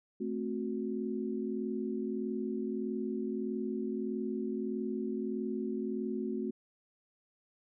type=chord; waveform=sine; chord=F# diminished; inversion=first; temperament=equal with one note detuned; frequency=220 / 261.6 / 366.4 Hz; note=A3 / C4 / F#4; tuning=0 / 0 / -17 cents; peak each=-36 / -38 / -37 dBFS; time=0.2-6.51 s; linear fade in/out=10 ms; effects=none